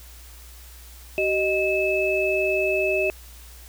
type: tone cluster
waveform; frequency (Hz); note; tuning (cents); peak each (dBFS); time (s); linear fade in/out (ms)
sine; 381.9 / 620 / 2603; G4 / D#5 / E7; -45 / -6 / -22; -24; 1.18-3.1; 0
effects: added 60 Hz sine -43 dBFS peak until 3.68 s + white hiss -48 dBFS RMS until 3.68 s